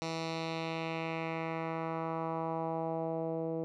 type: tone with low-pass filter sweep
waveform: 10% pulse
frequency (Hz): 163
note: E3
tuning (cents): -19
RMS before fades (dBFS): -36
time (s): 0.02-3.64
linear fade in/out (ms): 0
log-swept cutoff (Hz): 5300 to 470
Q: 1.9
effects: none